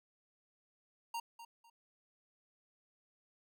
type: tone with echo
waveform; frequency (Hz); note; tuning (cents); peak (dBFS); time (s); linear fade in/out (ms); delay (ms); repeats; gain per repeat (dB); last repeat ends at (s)
square; 928; A#5; -8; -38; 1.14-1.2; 5; 250; 2; -12; 1.7
effects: none